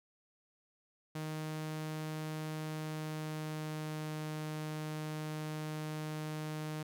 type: tone with pitch glide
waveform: sawtooth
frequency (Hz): 155.56 to 154.22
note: D#3 to D#3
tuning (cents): 0 to -15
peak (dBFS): -34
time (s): 1.15-6.83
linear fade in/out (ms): 5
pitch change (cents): -15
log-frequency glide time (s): 2.64-4.19
effects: none